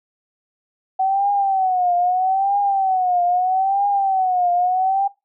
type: tone with vibrato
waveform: sine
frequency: 755 Hz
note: F#5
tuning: 35 cents sharp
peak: -15 dBFS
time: 0.99-5.08 s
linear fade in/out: 10 ms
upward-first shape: triangle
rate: 0.78 Hz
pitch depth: 130 cents each way
effects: noise-tail reverb RT60 0.2 s tail -18 dB re dry